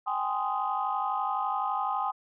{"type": "chord", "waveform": "sine", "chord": "Ab major seventh", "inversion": "third", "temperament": "just", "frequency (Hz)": [778.7, 830.6, 1038.3, 1245.9], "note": ["G5", "Ab5", "C6", "Eb6"], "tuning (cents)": [-12, 0, -14, 2], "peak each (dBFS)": -32, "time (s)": [0.06, 2.12], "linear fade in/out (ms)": 20, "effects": ["tanh soft clip ceiling -17 dBFS"]}